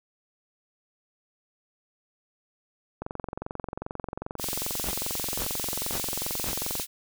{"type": "click train", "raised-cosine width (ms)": 1, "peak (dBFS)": -19, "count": 86, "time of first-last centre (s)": [3.02, 6.798], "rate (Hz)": 22.5}
{"type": "high-pass noise", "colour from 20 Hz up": "white", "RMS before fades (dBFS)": -32, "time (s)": [4.38, 6.87], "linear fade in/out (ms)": 50, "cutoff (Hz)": 2700, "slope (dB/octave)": 12}
{"type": "noise bursts", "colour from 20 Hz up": "pink", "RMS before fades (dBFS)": -35, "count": 4, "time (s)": [4.85, 6.52], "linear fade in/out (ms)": 5, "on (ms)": 65, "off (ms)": 470}
{"effects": []}